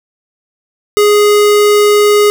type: tone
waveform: square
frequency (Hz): 415.3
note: G#4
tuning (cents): 0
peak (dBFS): -6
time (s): 0.97-2.3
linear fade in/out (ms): 0
effects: none